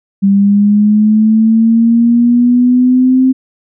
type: linear sweep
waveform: sine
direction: up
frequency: 196 to 261.6 Hz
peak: -5 dBFS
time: 0.22-3.33 s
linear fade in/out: 20 ms
effects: none